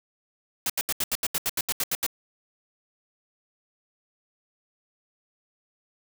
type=noise bursts; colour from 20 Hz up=white; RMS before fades=-26 dBFS; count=13; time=0.66-2.065 s; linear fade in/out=2 ms; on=37 ms; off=77 ms; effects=none